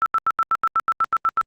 sine tone bursts, 1328 Hz, E6, 12 cents sharp, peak -15 dBFS, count 12, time 0.02-1.413 s, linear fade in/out 0 ms, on 40 ms, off 83 ms, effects Opus 48 kbps

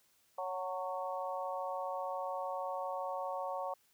harmonic tone with a mistuned harmonic, 185 Hz, F#3, in tune, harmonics 3 / 4 / 5 / 6, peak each -40 / -41 / -42 / -43 dBFS, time 0.38-3.74 s, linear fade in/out 5 ms, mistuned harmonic 5, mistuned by -23 cents, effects white hiss -71 dBFS RMS until 3.93 s

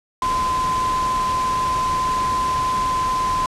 sine tone in noise, 1026 Hz, C6, 34 cents flat, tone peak -18 dBFS, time 0.22-3.46 s, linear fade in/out 2 ms, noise pink, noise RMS -29 dBFS, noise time 0.22-3.46 s, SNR +8 dB, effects low-pass 8000 Hz 12 dB/octave

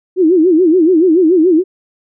sine tone with vibrato, 341.6 Hz, F4, 38 cents flat, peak -6 dBFS, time 0.16-1.64 s, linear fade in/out 50 ms, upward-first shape sine, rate 7 Hz, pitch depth 180 cents each way, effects none

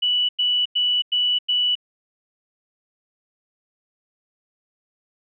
sine tone bursts, 2957 Hz, F#7, 2 cents flat, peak -17 dBFS, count 5, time 0.02-1.754 s, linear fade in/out 10 ms, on 270 ms, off 96 ms, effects none

